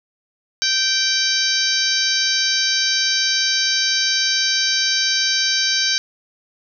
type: harmonic tone with a mistuned harmonic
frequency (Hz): 779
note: G5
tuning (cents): -11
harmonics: 2 / 3 / 4 / 5 / 6 / 7 / 8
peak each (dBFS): -24 / -28 / -26 / -23 / -22 / -23 / -24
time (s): 0.62-5.98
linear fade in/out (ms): 0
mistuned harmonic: 8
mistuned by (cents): -25
effects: none